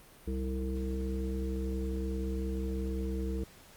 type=harmonic tone with a mistuned harmonic; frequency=65.41 Hz; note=C2; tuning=in tune; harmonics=1 / 3 / 5 / 7; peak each=-33 / -38 / -40 / -41 dBFS; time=0.27-3.44 s; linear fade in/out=5 ms; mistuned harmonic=7; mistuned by=-18 cents; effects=pink hiss -56 dBFS RMS until 3.76 s + Opus 32 kbps